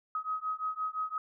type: beating tone pair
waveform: sine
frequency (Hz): 1263 / 1268.8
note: D#6 / D#6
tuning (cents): +26 / +33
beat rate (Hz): 5.8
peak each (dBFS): -35 / -35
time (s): 0.15-1.18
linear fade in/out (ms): 2
effects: none